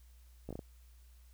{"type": "slowing click train", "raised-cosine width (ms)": 2, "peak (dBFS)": -29, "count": 5, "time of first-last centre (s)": [0.49, 0.592], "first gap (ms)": 16, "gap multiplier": 1.32, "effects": ["added 60 Hz sine -56 dBFS peak until 1.33 s", "white hiss -70 dBFS RMS until 1.33 s"]}